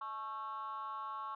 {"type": "tone with frequency modulation", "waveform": "sine", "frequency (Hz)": 1100, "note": "C#6", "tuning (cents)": -14, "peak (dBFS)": -38, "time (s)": [0.01, 1.35], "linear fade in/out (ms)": 5, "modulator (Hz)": 238, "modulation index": 0.81, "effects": ["tanh soft clip ceiling -37 dBFS"]}